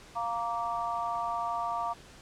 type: chord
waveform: sine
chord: Bb major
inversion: second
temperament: just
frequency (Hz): 699.2 / 932.3 / 1165.4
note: F5 / Bb5 / D6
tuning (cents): +2 / 0 / -14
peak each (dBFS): -34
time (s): 0.15-1.94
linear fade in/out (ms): 20
effects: pink hiss -52 dBFS RMS until 2.21 s + low-pass 8000 Hz 12 dB/octave